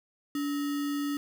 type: tone with sample-and-hold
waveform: sine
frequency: 287.6 Hz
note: D4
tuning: 36 cents flat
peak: -28 dBFS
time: 0.35-1.17 s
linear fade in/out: 2 ms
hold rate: 1575 Hz
effects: none